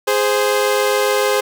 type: tone pair together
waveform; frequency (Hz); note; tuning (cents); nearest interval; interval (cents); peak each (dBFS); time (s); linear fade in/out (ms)
sawtooth; 414.2 / 521; G#4 / C5; -5 / -7; major third; 398; -13; 0.07-1.41; 10
effects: none